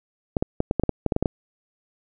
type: clicks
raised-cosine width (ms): 2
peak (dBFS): -7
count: 12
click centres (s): 0.368 / 0.425 / 0.604 / 0.711 / 0.797 / 0.836 / 0.893 / 1.063 / 1.122 / 1.164 / 1.226 / 1.258
effects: none